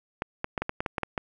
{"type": "clicks", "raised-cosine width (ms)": 0.5, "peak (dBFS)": -13, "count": 10, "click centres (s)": [0.221, 0.444, 0.578, 0.62, 0.694, 0.805, 0.862, 0.982, 1.033, 1.178], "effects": []}